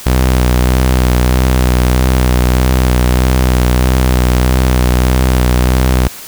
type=tone with vibrato; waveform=sawtooth; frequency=62.8 Hz; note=B1; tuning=30 cents sharp; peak=-4 dBFS; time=0.06-6.08 s; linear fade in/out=5 ms; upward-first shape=sine; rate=1.6 Hz; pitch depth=32 cents each way; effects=white hiss -30 dBFS RMS until 6.27 s